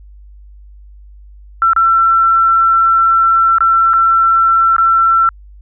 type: tone with dropouts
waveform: sine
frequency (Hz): 1346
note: E6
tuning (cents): +36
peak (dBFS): -7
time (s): 1.62-5.29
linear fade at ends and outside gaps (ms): 1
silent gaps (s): 1.733-1.763 / 3.584-3.606 / 3.934-3.938 / 4.765-4.782
effects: added 50 Hz sine -35 dBFS peak until 5.61 s